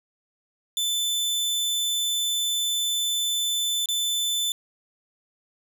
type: tone with dropouts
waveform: sawtooth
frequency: 3520 Hz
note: A7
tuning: in tune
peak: -20 dBFS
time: 0.77-4.52 s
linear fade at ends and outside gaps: 1 ms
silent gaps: 3.858-3.887 s
effects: none